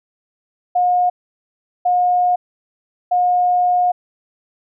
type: tone bursts at uneven times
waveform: sine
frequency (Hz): 718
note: F5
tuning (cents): +48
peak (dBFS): -12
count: 3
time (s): 0.75-1.1 / 1.85-2.36 / 3.11-3.92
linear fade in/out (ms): 10
effects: none